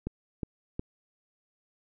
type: click train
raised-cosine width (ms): 3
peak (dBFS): -19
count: 3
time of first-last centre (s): 0.07-0.795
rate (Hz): 2.76
effects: none